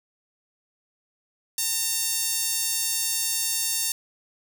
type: tone with high-pass filter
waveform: sawtooth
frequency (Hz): 910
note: A#5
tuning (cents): -42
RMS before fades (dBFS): -26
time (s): 1.58-3.92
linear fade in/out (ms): 2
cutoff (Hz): 6600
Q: 0.92
effects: none